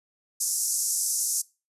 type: band-pass noise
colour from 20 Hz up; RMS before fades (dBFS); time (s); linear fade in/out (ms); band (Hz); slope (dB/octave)
pink; -27; 0.4-1.42; 10; 5700 to 12000; 48
effects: noise-tail reverb RT60 0.3 s tail -23 dB re dry + resampled to 32000 Hz